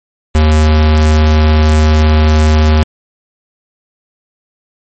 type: tone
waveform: square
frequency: 77.3 Hz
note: D#2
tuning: 11 cents flat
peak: -6 dBFS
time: 0.35-2.83 s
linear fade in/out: 0 ms
effects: MP3 32 kbps